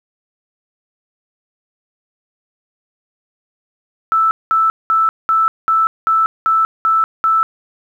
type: tone bursts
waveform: sine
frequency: 1318.5 Hz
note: E6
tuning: in tune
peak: -10 dBFS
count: 9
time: 4.12-7.43 s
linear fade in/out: 0 ms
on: 190 ms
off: 200 ms
effects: 8-bit